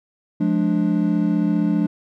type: chord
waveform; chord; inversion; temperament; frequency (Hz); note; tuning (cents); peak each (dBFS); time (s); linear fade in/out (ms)
triangle; D diminished; first; just; 176.2 / 211.4 / 293.7; F3 / Ab3 / D4; +16 / +31 / 0; -19; 0.4-1.87; 10
effects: none